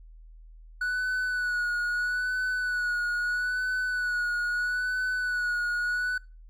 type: tone with vibrato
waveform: triangle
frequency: 1475 Hz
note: F#6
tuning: 6 cents flat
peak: -24 dBFS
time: 0.81-6.18 s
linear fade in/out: 5 ms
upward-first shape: sine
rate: 0.77 Hz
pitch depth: 35 cents each way
effects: noise-tail reverb RT60 0.3 s tail -23 dB re dry + added 40 Hz sine -46 dBFS peak until 6.49 s